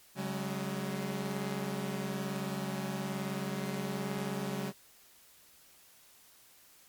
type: chord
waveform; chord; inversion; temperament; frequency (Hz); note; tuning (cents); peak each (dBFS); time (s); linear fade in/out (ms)
sawtooth; C# suspended fourth; none; equal with one note detuned; 138.59 / 188.78 / 207.7; C#3 / F#3 / G#3; 0 / +35 / 0; -36 / -33 / -35; 0.15-4.73; 50
effects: white hiss -60 dBFS RMS until 6.88 s + MP3 96 kbps